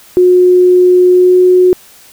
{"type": "tone with pitch glide", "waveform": "sine", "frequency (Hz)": [362, 364.7], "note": ["F#4", "F#4"], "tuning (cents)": [-38, -25], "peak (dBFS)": -3, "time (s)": [0.17, 1.73], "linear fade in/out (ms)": 0, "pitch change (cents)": 13, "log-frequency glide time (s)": [1.1, 1.37], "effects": ["white hiss -40 dBFS RMS until 2.12 s"]}